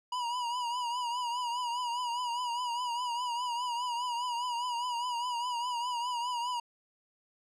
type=tone with vibrato; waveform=square; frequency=968 Hz; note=B5; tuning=35 cents flat; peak=-32 dBFS; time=0.12-6.6 s; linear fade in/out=5 ms; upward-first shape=triangle; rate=4.9 Hz; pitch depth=77 cents each way; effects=low-pass 7000 Hz 12 dB/octave